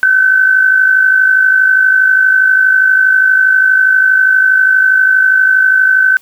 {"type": "tone with amplitude modulation", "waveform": "sine", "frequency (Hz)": 1527, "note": "G6", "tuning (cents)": -46, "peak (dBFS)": -3, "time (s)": [0.03, 6.17], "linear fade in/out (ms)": 0, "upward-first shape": "sine", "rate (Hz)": 52.4, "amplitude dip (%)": 55, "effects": ["white hiss -46 dBFS RMS until 6.21 s"]}